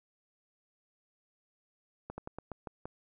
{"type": "slowing click train", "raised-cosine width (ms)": 1, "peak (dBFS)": -26, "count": 7, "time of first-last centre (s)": [2.1, 2.855], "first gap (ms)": 80, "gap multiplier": 1.18, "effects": []}